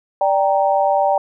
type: chord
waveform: sine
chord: G minor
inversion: second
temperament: equal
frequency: 587.3 / 784 / 932.3 Hz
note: D5 / G5 / Bb5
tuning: 0 / 0 / 0 cents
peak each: -17 / -16 / -21 dBFS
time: 0.21-1.18 s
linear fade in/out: 2 ms
effects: none